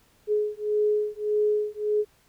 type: beating tone pair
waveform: sine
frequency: 420.4 / 422.1 Hz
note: G#4 / G#4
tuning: +21 / +28 cents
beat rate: 1.7 Hz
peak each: -25 dBFS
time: 0.27-2.05 s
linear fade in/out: 50 ms
effects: pink hiss -62 dBFS RMS until 2.28 s